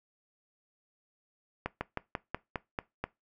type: slowing click train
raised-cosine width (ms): 0.5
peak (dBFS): -17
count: 8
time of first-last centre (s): 1.66-3.04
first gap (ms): 150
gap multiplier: 1.09
effects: noise-tail reverb RT60 0.2 s tail -20 dB re dry